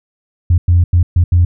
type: tone bursts at uneven times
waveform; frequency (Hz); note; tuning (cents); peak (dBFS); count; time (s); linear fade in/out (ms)
sine; 87.31; F2; 0; -5; 5; 0.5-0.58 / 0.68-0.84 / 0.93-1.03 / 1.16-1.24 / 1.32-1.45; 5
effects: tanh soft clip ceiling -2 dBFS